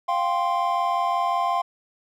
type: chord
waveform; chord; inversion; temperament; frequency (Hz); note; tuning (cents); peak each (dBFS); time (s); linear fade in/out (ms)
triangle; F suspended second; none; equal; 698.5 / 784 / 1046.5; F5 / G5 / C6; 0 / 0 / 0; -23 / -25 / -22; 0.08-1.62; 10
effects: none